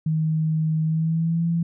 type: tone with pitch glide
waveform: sine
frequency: 157.7 to 168.05 Hz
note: D#3 to E3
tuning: +24 to +34 cents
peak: -19 dBFS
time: 0.06-1.63 s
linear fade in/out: 5 ms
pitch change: +110 cents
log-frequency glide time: 0.83-1.46 s
effects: none